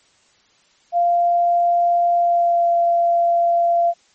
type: tone with pitch glide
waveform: sine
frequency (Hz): 694 to 686.8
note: F5 to F5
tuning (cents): -11 to -29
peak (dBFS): -13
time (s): 0.92-3.94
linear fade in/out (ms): 50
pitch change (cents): -18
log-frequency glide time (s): 2.15-2.7
effects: white hiss -57 dBFS RMS until 4.14 s + MP3 32 kbps